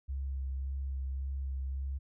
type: tone with vibrato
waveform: sine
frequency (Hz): 67.2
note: C2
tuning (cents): +47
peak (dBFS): -33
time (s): 0.08-1.99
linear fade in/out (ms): 20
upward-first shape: sine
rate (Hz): 1.8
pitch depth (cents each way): 19
effects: none